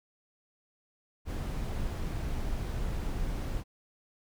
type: noise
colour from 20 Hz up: brown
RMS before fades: -33 dBFS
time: 1.25-3.64 s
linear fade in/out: 50 ms
effects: none